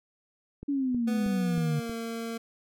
click train, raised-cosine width 3 ms, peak -27 dBFS, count 5, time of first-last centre 0.63-1.896 s, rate 3.16 Hz
sine exponential sweep, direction down, 288.9 to 146.4 Hz, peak -25 dBFS, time 0.68-1.8 s, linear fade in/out 10 ms
25% pulse tone with pitch glide, 246.9 to 229 Hz, B3 to A#3, 0 to -31 cents, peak -29 dBFS, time 1.07-2.38 s, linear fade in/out 10 ms, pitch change -131 cents, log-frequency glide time 1.35-1.94 s
effects none

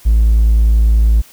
triangle tone, 55.2 Hz, A1, 6 cents sharp, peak -4 dBFS, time 0.05-1.22 s, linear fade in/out 20 ms, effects tanh soft clip ceiling -2 dBFS + white hiss -43 dBFS RMS until 1.32 s

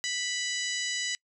harmonic tone with a mistuned harmonic, 987.8 Hz, B5, in tune, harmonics 2 / 3 / 4 / 5 / 6 / 7 / 8, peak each -34 / -36 / -37 / -38 / -39 / -39 / -40 dBFS, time 0.04-1.15 s, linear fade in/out 0 ms, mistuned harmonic 7, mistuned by -30 cents, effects noise-tail reverb RT60 0.1 s tail -26 dB re dry

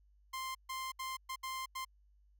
sawtooth tone bursts at uneven times, 1048 Hz, C6, 2 cents sharp, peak -35 dBFS, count 6, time 0.33-0.55 / 0.69-0.92 / 0.99-1.17 / 1.29-1.36 / 1.43-1.66 / 1.75-1.85 s, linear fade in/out 10 ms, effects added 50 Hz sine -64 dBFS peak until 2.39 s

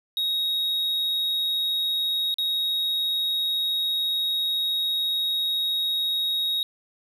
triangle tone with dropouts, 3773 Hz, A#7, 20 cents sharp, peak -21 dBFS, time 0.17-6.63 s, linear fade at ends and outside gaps 1 ms, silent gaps 2.342-2.384 s, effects none

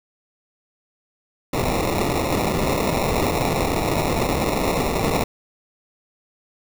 white noise with sample-and-hold, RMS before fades -21 dBFS, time 1.53-5.24 s, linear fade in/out 5 ms, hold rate 1575 Hz, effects none

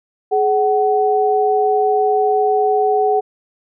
sine tone pair together, 421.5 / 751 Hz, G#4 / F#5, +26 / +26 cents, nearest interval minor seventh, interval 1000 cents, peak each -15 dBFS, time 0.31-3.21 s, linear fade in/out 20 ms, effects none

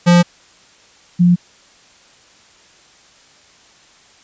square / sine tone pair in turn, 174.61 / 176.13 Hz, F3 / F3, 0 / +15 cents, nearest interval unison, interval 15 cents, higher second, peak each -7 dBFS, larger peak neither, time 0.06-0.23 / 1.19-1.36 s, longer neither, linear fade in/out 20 ms, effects white hiss -48 dBFS RMS until 4.23 s + resampled to 16000 Hz

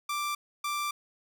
sawtooth tone bursts at uneven times, 1177 Hz, D6, 3 cents sharp, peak -26 dBFS, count 2, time 0.09-0.35 / 0.64-0.91 s, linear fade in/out 5 ms, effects none

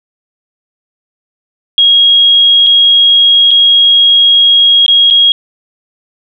sine tone with dropouts, 3284 Hz, G#7, 20 cents flat, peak -3 dBFS, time 1.78-5.32 s, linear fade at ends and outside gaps 1 ms, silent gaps 2.665-2.668 / 3.508-3.513 / 4.863-4.881 / 5.102-5.108 s, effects none

